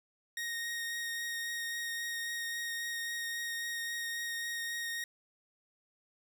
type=tone with vibrato; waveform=sawtooth; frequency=1864.7 Hz; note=A#6; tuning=in tune; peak=-32 dBFS; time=0.37-5.04 s; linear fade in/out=2 ms; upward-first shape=triangle; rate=3.7 Hz; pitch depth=12 cents each way; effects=none